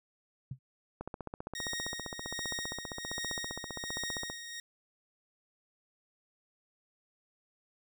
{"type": "tone with exponential decay", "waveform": "sine", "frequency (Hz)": 130.81, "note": "C3", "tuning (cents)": 0, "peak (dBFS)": -33, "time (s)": [0.51, 0.59], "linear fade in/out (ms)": 5, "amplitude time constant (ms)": 17}
{"type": "click train", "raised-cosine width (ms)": 1, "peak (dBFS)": -25, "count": 51, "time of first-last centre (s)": [1.01, 4.299], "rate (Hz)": 15.2}
{"type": "tone with tremolo", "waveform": "15% pulse", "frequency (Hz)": 1868, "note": "A#6", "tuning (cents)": 3, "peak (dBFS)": -29, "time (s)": [1.55, 4.6], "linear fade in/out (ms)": 2, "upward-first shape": "sine", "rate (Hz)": 1.3, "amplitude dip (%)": 60}
{"effects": []}